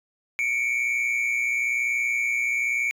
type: tone pair together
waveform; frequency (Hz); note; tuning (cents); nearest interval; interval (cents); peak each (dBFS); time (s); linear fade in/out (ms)
triangle; 2217 / 2338; C#7 / D7; 0 / -8; minor second; 92; -22; 0.39-2.91; 0
effects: tanh soft clip ceiling -17 dBFS